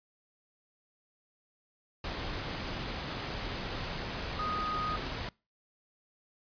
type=tone in noise; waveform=sine; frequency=1244.5 Hz; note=D#6; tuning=in tune; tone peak=-32 dBFS; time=4.39-4.96 s; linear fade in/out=2 ms; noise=pink; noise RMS=-37 dBFS; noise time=2.04-5.29 s; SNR=+2 dB; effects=noise-tail reverb RT60 0.3 s tail -25 dB re dry + resampled to 11025 Hz